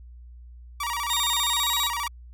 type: tone with vibrato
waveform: sawtooth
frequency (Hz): 1046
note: C6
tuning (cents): -1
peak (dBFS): -23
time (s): 0.8-2.08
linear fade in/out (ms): 5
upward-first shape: square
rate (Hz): 15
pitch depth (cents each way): 170
type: tone with pitch glide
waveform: sawtooth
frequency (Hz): 3696 to 3798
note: A#7 to A#7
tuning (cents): -16 to +32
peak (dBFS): -21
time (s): 1.09-1.89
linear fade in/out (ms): 20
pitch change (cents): +48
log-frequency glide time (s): 1.44-1.73
effects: added 60 Hz sine -42 dBFS peak until 2.33 s